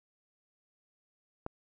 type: click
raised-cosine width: 1 ms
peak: -22 dBFS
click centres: 1.464 s
effects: none